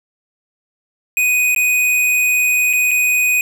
square tone with dropouts, 2491 Hz, D#7, 1 cent sharp, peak -13 dBFS, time 1.17-3.41 s, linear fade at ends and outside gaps 1 ms, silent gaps 1.548-1.562 / 2.73-2.734 / 2.91-2.914 s, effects none

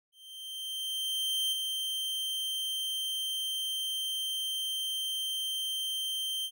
45% pulse tone with ADSR envelope, 3136 Hz, G7, in tune, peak -27 dBFS, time 0.12-6.51 s, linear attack 1400 ms, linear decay 17 ms, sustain -4 dB, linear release 65 ms, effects none

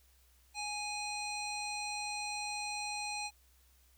harmonic tone, 830.6 Hz, G#5, in tune, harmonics 1 / 3 / 5 / 7 / 9 / 10, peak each -41 / -41 / -43 / -49 / -50 / -50 dBFS, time 0.54-3.31 s, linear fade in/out 50 ms, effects added 63 Hz sine -65 dBFS peak until 3.97 s + white hiss -69 dBFS RMS until 3.97 s

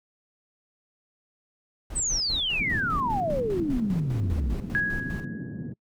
brown noise with tremolo, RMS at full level -34 dBFS, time 1.9-5.25 s, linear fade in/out 5 ms, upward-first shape square, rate 5 Hz, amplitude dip 70%
sine exponential sweep, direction down, 8430 to 53.4 Hz, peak -24 dBFS, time 1.95-4.56 s, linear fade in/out 20 ms
white band-pass noise, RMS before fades -35 dBFS, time 2.59-5.74 s, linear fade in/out 10 ms, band 110 to 270 Hz, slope 24 dB/octave
sine tone with exponential decay, 1661 Hz, G#6, in tune, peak -20 dBFS, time 4.75-5.72 s, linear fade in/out 0 ms, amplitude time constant 210 ms
effects noise-tail reverb RT60 0.1 s tail -26 dB re dry

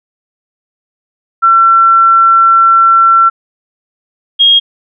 sine tone pair in turn, 1350 / 3260 Hz, E6 / G#7, +41 / -33 cents, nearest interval octave + minor third, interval 1526 cents, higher second, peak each -3 dBFS, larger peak neither, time 1.42-3.3 / 4.39-4.6 s, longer first, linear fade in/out 20 ms, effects none

